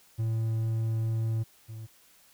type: tone pair in turn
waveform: triangle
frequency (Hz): 112.2 / 111.1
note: A2 / A2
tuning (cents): +34 / +17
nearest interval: unison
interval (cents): 17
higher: first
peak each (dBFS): -24 / -36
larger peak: first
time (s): 0.18-1.44 / 1.68-1.87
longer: first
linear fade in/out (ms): 20
effects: white hiss -60 dBFS RMS until 2.33 s

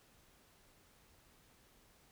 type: silence
effects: pink hiss -67 dBFS RMS until 2.11 s

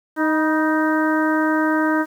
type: harmonic tone with a mistuned harmonic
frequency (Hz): 311.1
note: D#4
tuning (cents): 0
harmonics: 1 / 2 / 3 / 4 / 5 / 6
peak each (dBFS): -18 / -25 / -25 / -27 / -24 / -31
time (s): 0.16-2.06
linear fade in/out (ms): 50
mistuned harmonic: 3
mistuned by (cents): +44
effects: 8-bit

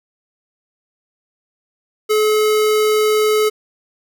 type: tone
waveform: square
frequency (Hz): 428.3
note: A4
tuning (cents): -47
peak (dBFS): -13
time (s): 2.09-3.5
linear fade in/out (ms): 20
effects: none

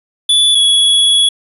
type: tone pair in turn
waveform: square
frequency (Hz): 3456 / 3369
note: A7 / G#7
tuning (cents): -32 / +24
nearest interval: unison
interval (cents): 44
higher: first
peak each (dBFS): -8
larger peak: neither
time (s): 0.29-0.55 / 0.55-1.29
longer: second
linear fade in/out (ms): 5
effects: resampled to 32000 Hz

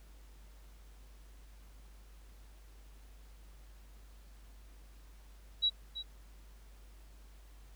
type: tone with echo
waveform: sine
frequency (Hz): 3892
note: B7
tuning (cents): -26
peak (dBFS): -26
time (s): 5.62-5.7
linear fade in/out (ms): 20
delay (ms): 330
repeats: 1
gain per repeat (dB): -12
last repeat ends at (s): 6.03
effects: added 50 Hz sine -53 dBFS peak until 7.75 s + pink hiss -65 dBFS RMS until 7.75 s

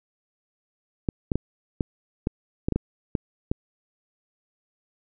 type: clicks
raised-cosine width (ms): 3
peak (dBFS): -10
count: 10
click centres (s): 1.088 / 1.318 / 1.356 / 1.808 / 2.271 / 2.685 / 2.723 / 2.76 / 3.152 / 3.515
effects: none

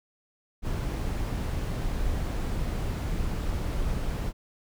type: noise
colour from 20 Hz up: brown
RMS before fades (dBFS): -29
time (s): 0.62-4.33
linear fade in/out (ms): 50
effects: none

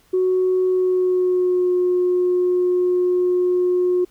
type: tone with pitch glide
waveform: sine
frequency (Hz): 370 to 360.3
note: F#4 to F#4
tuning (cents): 0 to -46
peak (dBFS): -14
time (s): 0.13-4.05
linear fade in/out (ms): 10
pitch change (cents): -46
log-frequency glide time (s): 0.66-1.75
effects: tanh soft clip ceiling -11 dBFS + pink hiss -57 dBFS RMS until 4.1 s

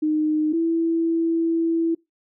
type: tone pair in turn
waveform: sine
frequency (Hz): 307.5 / 330.5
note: D#4 / E4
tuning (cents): -20 / +5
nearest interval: minor second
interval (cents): 125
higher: second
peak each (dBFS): -18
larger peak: neither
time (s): 0.02-0.53 / 0.53-1.95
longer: second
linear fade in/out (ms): 10
effects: noise-tail reverb RT60 0.2 s tail -24 dB re dry

